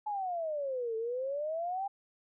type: exponential two-way sweep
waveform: sine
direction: down then up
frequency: 860 to 440 to 806 Hz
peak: -32 dBFS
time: 0.06-1.88 s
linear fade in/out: 10 ms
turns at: 0.96 s
effects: none